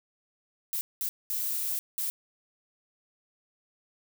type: noise bursts at uneven times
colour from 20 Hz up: violet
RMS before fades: -31 dBFS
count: 4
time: 0.73-0.81 / 1.01-1.09 / 1.3-1.79 / 1.98-2.1 s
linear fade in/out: 0 ms
effects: none